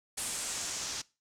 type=noise with low-pass filter sweep; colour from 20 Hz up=white; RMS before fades=-37 dBFS; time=0.17-1.02 s; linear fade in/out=10 ms; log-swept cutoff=9300 to 5900 Hz; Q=2.2; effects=noise-tail reverb RT60 0.3 s tail -22 dB re dry